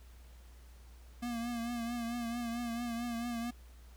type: tone with vibrato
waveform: square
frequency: 235.9 Hz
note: A#3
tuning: 21 cents sharp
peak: -36 dBFS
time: 1.22-3.51 s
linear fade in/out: 10 ms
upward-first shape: triangle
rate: 4.5 Hz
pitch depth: 54 cents each way
effects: added 60 Hz sine -52 dBFS peak until 3.96 s + pink hiss -64 dBFS RMS until 3.96 s